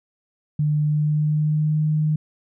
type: tone with pitch glide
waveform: sine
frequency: 150 to 153.59 Hz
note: D3 to D#3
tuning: +37 to -22 cents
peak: -17 dBFS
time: 0.59-2.16 s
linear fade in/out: 5 ms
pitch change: +41 cents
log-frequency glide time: 0.85-1.79 s
effects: none